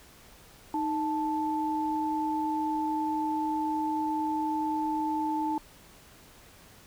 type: tone pair together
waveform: sine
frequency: 310.4 / 878 Hz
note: D#4 / A5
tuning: -4 / -4 cents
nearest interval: octave + tritone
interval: 1800 cents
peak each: -30 / -29 dBFS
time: 0.74-5.58 s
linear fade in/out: 2 ms
effects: pink hiss -54 dBFS RMS until 6.86 s